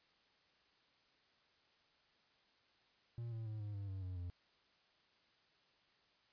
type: tone with pitch steps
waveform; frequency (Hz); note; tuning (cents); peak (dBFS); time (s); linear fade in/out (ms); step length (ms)
triangle; 117.6 / 112.87 / 108.34 / 103.99 / 99.81 / 95.8 / 91.95 / 88.25; A#2 / A2 / A2 / G#2 / G2 / G2 / F#2 / F2; +16 / +45 / -26 / +3 / +32 / -39 / -10 / +19; -40; 3.18-4.3; 0; 140
effects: white hiss -73 dBFS RMS until 6.32 s + resampled to 11025 Hz